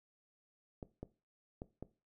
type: clicks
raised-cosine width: 2 ms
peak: -30 dBFS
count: 4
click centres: 0.828 / 1.03 / 1.619 / 1.826 s
effects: noise-tail reverb RT60 0.3 s tail -17 dB re dry